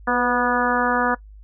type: harmonic tone with a mistuned harmonic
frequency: 244.3 Hz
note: B3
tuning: 19 cents flat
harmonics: 1 / 2 / 3 / 4 / 5 / 6 / 7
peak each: -25 / -25 / -25 / -25 / -25 / -25 / -25 dBFS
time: 0.07-1.15 s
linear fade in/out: 10 ms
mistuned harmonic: 2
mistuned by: +28 cents
effects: noise-tail reverb RT60 0.1 s tail -20 dB re dry + added 51 Hz sine -40 dBFS peak until 1.43 s